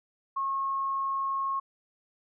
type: tone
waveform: sine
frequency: 1087 Hz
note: C#6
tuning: 34 cents flat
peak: -27 dBFS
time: 0.36-1.6 s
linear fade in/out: 10 ms
effects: none